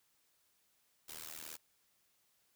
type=noise with amplitude modulation; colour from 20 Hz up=white; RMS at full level=-44 dBFS; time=1.08-1.57 s; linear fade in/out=10 ms; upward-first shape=sine; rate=78.6 Hz; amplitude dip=100%; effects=white hiss -75 dBFS RMS until 2.55 s